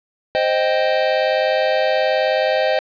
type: chord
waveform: square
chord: C minor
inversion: none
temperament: equal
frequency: 523.3 / 622.3 / 784 Hz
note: C5 / Eb5 / G5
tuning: 0 / 0 / 0 cents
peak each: -20 / -19 / -23 dBFS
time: 0.35-2.79 s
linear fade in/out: 0 ms
effects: resampled to 11025 Hz + 7-bit